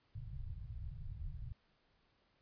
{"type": "low-pass noise", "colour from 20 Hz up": "pink", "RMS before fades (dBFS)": -45, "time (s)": [0.15, 1.53], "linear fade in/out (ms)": 10, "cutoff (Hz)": 140, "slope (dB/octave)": 48, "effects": ["pink hiss -75 dBFS RMS until 2.41 s", "resampled to 11025 Hz"]}